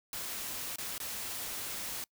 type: noise with dropouts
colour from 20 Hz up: white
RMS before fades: -39 dBFS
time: 0.13-2.04 s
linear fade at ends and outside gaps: 1 ms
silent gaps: 0.759-0.784 / 0.98-1.001 s
effects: noise-tail reverb RT60 0.1 s tail -26 dB re dry